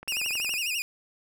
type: click train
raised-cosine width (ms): 0.5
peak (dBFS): -27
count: 12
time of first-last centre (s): 0.03-0.539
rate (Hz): 21.6
type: tone with vibrato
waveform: sawtooth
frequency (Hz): 2637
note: E7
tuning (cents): 0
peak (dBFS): -24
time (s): 0.08-0.82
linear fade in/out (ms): 0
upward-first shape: sine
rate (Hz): 12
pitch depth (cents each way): 150
effects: none